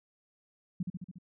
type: tone with echo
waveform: sine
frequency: 180 Hz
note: F#3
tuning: 47 cents flat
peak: -29 dBFS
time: 0.8-0.83 s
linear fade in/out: 5 ms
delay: 71 ms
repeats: 5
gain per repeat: -3 dB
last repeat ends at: 1.185 s
effects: none